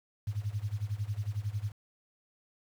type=tone with tremolo; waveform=sine; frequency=103.83 Hz; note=G#2; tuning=in tune; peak=-28 dBFS; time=0.27-1.72 s; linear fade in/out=5 ms; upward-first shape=sine; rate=11 Hz; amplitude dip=90%; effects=9-bit